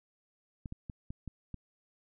clicks, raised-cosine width 5 ms, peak -28 dBFS, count 6, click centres 0.658 / 0.724 / 0.898 / 1.105 / 1.277 / 1.543 s, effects none

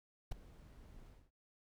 brown noise with ADSR envelope, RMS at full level -36 dBFS, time 0.31-1.31 s, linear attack 10 ms, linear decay 8 ms, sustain -21 dB, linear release 230 ms, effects none

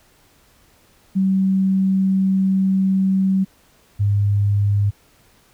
sine tone pair in turn, 191.2 / 101.67 Hz, G3 / G#2, -43 / -36 cents, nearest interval major seventh, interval 1093 cents, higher first, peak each -14 dBFS, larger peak neither, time 1.15-3.45 / 3.99-4.91 s, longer first, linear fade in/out 20 ms, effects pink hiss -55 dBFS RMS until 5.53 s

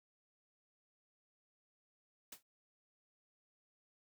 white noise with exponential decay, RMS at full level -45 dBFS, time 2.32-2.43 s, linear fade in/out 5 ms, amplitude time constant 22 ms, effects none

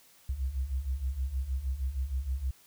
sine beating tone pair, 61.9 / 68.3 Hz, B1 / C#2, +5 / -25 cents, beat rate 6.4 Hz, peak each -35 / -31 dBFS, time 0.29-2.51 s, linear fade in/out 5 ms, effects white hiss -60 dBFS RMS until 2.66 s

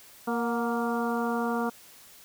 harmonic tone with a mistuned harmonic, 233.8 Hz, A#3, 5 cents sharp, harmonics 1 / 2 / 3 / 4 / 5 / 6, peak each -29 / -32 / -34 / -35 / -36 / -37 dBFS, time 0.27-1.7 s, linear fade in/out 10 ms, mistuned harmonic 3, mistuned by +44 cents, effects white hiss -52 dBFS RMS until 2.24 s

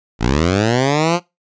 10% pulse linear sweep, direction up, 52 to 179.3 Hz, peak -5 dBFS, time 0.19-1.2 s, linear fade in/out 50 ms, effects noise-tail reverb RT60 0.2 s tail -21 dB re dry + resampled to 16000 Hz

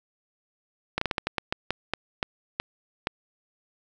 slowing click train, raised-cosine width 0.3 ms, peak -9 dBFS, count 13, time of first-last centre 0.98-3.071 s, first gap 34 ms, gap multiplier 1.27, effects none

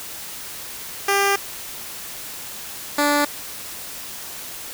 10% pulse tone pair in turn, 398.1 / 291.1 Hz, G4 / D4, +27 / -15 cents, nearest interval perfect fourth, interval 542 cents, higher first, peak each -8 dBFS, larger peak neither, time 1.08-1.36 / 2.98-3.25 s, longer first, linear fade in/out 5 ms, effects white hiss -34 dBFS RMS until 4.73 s

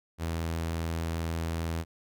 sawtooth tone, 82.41 Hz, E2, in tune, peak -26 dBFS, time 0.18-1.85 s, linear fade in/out 50 ms, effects none

